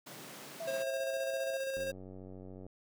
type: high-pass noise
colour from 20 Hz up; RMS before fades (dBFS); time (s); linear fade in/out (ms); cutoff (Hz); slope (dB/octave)
pink; -49; 0.06-0.83; 10; 130; 96
type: tone with vibrato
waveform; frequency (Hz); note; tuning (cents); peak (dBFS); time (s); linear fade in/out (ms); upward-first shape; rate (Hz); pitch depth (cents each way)
sine; 659.3; E5; 0; -38; 0.6-1.57; 5; sine; 15; 14
type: tone with tremolo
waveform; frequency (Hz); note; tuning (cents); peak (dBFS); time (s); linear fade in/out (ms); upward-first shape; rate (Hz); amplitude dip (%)
square; 537; C5; +45; -34; 0.67-1.92; 10; square; 15; 30
type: click train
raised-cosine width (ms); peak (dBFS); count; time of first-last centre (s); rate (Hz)
2; -36; 85; 1.77-2.666; 93.8
effects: none